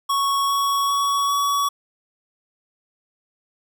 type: tone with pitch steps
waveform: square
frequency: 1109 / 1116.1 / 1123.2 / 1130.3 Hz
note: C#6 / C#6 / C#6 / C#6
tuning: 0 / +11 / +22 / +33 cents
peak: -19 dBFS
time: 0.09-1.69 s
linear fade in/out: 10 ms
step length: 400 ms
effects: none